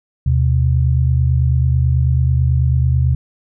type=tone pair together; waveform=sine; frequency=77.78 / 126.92 Hz; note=D#2 / B2; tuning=0 / +48 cents; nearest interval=minor sixth; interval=848 cents; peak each=-14 dBFS; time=0.26-3.15 s; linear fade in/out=5 ms; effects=none